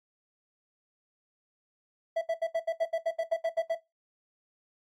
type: tone bursts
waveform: triangle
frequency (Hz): 659.3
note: E5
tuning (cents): 0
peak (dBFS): -23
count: 13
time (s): 2.16-3.752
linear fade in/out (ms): 10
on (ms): 56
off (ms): 72
effects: noise-tail reverb RT60 0.2 s tail -17 dB re dry + AAC 48 kbps